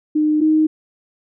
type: tone pair in turn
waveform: sine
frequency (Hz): 304.9 / 311.3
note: D#4 / D#4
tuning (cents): -35 / +1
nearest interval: unison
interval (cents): 36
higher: second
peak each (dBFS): -13 / -11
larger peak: second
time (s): 0.15-0.41 / 0.41-0.67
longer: neither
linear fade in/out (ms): 10
effects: none